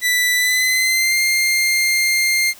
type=tone with pitch glide; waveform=sawtooth; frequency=1980 to 2110 Hz; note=B6 to C7; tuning=+4 to +14 cents; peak=-11 dBFS; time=0.01-2.54 s; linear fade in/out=50 ms; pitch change=+110 cents; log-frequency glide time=0.35-1.21 s; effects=white hiss -43 dBFS RMS until 2.59 s

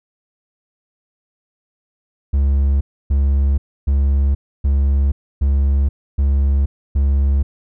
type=tone bursts; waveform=triangle; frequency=69.3 Hz; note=C#2; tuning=in tune; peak=-10 dBFS; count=7; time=2.33-7.43 s; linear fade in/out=10 ms; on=480 ms; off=290 ms; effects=none

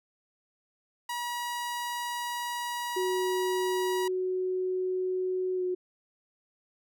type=tone; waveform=sawtooth; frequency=962 Hz; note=B5; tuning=46 cents flat; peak=-28 dBFS; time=1.09-4.08 s; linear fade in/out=5 ms
type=tone with pitch glide; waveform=sine; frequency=370 to 364.3 Hz; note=F#4 to F#4; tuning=0 to -27 cents; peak=-27 dBFS; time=2.96-5.75 s; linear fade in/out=10 ms; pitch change=-27 cents; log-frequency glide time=5.55-5.63 s
effects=none

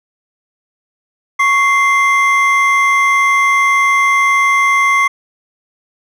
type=tone pair together; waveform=triangle; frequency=1108.7 / 2087 Hz; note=C#6 / C7; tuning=0 / -5 cents; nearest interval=major seventh; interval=1095 cents; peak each=-10 dBFS; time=1.39-5.08 s; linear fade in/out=10 ms; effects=none

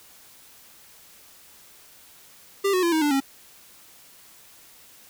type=tone with pitch steps; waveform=square; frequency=396.3 / 367.6 / 341 / 316.4 / 293.5 / 272.2 Hz; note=G4 / F#4 / F4 / D#4 / D4 / C#4; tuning=+19 / -11 / -41 / +29 / -1 / -31 cents; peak=-20 dBFS; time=2.64-3.204 s; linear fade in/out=10 ms; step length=94 ms; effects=white hiss -51 dBFS RMS until 5.09 s

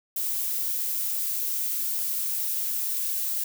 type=noise; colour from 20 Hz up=violet; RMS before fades=-28 dBFS; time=0.16-3.44 s; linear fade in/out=5 ms; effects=none

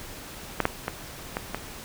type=clicks; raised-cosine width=0.5 ms; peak=-7 / -6 / -12 / -12 / -13 dBFS; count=5; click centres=0.603 / 0.654 / 0.881 / 1.369 / 1.546 s; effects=pink hiss -41 dBFS RMS until 1.84 s

